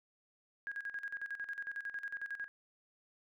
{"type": "tone with tremolo", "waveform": "sine", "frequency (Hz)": 1637, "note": "G#6", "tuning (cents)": -25, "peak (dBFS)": -37, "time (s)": [0.67, 2.48], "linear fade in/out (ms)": 0, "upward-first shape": "square", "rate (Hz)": 11, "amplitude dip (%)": 75, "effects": []}